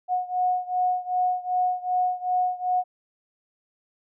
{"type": "beating tone pair", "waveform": "sine", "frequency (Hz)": [728, 730.6], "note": ["F#5", "F#5"], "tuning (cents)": [-28, -22], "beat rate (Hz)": 2.6, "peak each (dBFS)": [-24, -26], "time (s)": [0.08, 2.84], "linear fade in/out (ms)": 50, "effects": []}